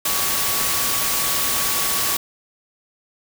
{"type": "tone in noise", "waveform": "sine", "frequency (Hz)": 1129, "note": "C#6", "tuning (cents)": 31, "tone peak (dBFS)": -31, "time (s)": [0.05, 2.17], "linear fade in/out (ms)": 5, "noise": "white", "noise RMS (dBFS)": -21, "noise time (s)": [0.05, 2.17], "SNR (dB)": -13, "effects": []}